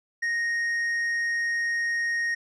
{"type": "tone with tanh clipping", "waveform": "sine", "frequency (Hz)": 1864.7, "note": "A#6", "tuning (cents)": 0, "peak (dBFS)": -25, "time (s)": [0.22, 2.35], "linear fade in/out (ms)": 10, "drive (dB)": 5, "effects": []}